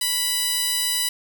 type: tone with high-pass filter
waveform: 15% pulse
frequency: 987.8 Hz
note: B5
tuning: in tune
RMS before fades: -23 dBFS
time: 0.01-1.09 s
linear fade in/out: 5 ms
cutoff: 4600 Hz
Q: 0.61
effects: none